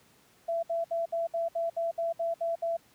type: tone bursts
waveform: sine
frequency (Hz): 670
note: E5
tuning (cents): +28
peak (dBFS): -27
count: 11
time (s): 0.48-2.77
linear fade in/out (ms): 10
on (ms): 150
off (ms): 64
effects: pink hiss -62 dBFS RMS until 2.94 s + high-pass 100 Hz 12 dB/octave